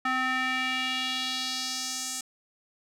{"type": "tone with band-pass filter sweep", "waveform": "square", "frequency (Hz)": 258.1, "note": "C4", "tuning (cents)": -23, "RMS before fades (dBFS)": -30, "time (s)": [0.05, 2.21], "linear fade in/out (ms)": 5, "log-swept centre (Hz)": [1500, 7600], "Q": 2.1, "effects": []}